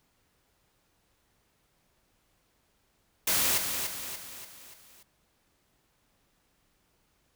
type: noise with echo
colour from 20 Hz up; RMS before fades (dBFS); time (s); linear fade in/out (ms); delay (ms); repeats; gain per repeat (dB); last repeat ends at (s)
white; -26; 3.27-3.58; 5; 290; 5; -6; 5.03
effects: pink hiss -71 dBFS RMS until 7.35 s